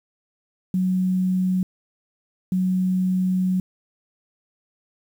sine tone bursts at uneven times, 185 Hz, F#3, in tune, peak -18 dBFS, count 2, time 0.74-1.63 / 2.52-3.6 s, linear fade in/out 2 ms, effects 8-bit

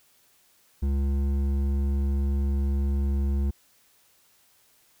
sine tone with hard clipping, 69.3 Hz, C#2, in tune, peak -24 dBFS, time 0.82-3.51 s, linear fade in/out 10 ms, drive 9 dB, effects white hiss -62 dBFS RMS until 5 s

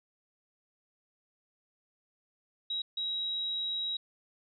sine tone bursts at uneven times, 3842 Hz, B7, 48 cents flat, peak -31 dBFS, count 2, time 2.7-2.82 / 2.97-3.97 s, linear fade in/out 5 ms, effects none

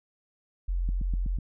sine tone, 44.16 Hz, F1, 20 cents sharp, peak -25 dBFS, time 0.68-1.38 s, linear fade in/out 10 ms
click train, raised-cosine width 5 ms, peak -23 dBFS, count 5, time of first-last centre 0.89-1.386 s, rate 8.06 Hz
effects none

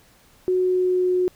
sine tone with pitch glide, 367.7 to 363.9 Hz, F#4 to F#4, -11 to -29 cents, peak -17 dBFS, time 0.48-1.28 s, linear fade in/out 0 ms, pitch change -18 cents, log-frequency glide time 0.6-1.14 s, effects pink hiss -55 dBFS RMS until 1.35 s

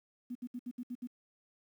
sine tone bursts, 245.5 Hz, B3, 10 cents flat, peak -37 dBFS, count 7, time 0.3-1.073 s, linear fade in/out 10 ms, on 53 ms, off 67 ms, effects 11-bit

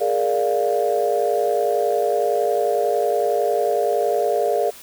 sine chord, Bb dominant seventh, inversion third, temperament equal, 415.3 / 466.2 / 587.3 / 698.5 Hz, Ab4 / Bb4 / D5 / F5, 0 / 0 / 0 / 0 cents, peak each -22 dBFS, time 0-4.71 s, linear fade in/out 20 ms, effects tanh soft clip ceiling -8 dBFS + white hiss -42 dBFS RMS until 4.82 s

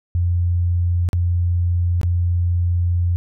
sine tone with dropouts, 87.5 Hz, F2, 4 cents sharp, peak -15 dBFS, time 0.15-3.16 s, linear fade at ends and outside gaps 0 ms, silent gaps 1.089-1.131 / 2.014-2.032 s, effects none

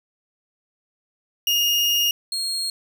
35% pulse tone pair in turn, 2847 / 4257 Hz, F7 / C8, +33 / +29 cents, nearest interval perfect fifth, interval 696 cents, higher second, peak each -16 / -22 dBFS, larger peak first, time 1.47-2.11 / 2.32-2.7 s, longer first, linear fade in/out 2 ms, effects none

